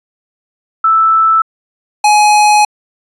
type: tone pair in turn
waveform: sine / square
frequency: 1318.5 / 839.5 Hz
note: E6 / G#5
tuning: 0 / +18 cents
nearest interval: minor sixth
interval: 782 cents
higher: first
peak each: -6 dBFS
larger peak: neither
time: 0.84-1.42 / 2.04-2.65 s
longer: second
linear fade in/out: 5 ms
effects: resampled to 24000 Hz